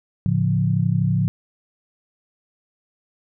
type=chord; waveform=sine; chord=A augmented; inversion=none; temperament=equal with one note detuned; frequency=110 / 141.5 / 174.61 Hz; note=A2 / C#3 / E#3; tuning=0 / +36 / 0 cents; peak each=-21 dBFS; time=0.26-1.28 s; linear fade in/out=0 ms; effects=none